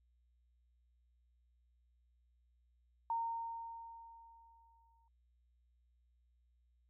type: tone with exponential decay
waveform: sine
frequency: 920 Hz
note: A#5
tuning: 23 cents flat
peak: -33 dBFS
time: 3.1-5.08 s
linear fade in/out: 2 ms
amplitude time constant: 430 ms
effects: added 60 Hz sine -70 dBFS peak until 6.89 s